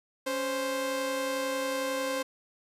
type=tone pair together; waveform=sawtooth; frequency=277.2 / 523.3 Hz; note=C#4 / C5; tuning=0 / 0 cents; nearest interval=major seventh; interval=1100 cents; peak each=-32 / -26 dBFS; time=0.26-2.23 s; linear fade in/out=10 ms; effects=resampled to 32000 Hz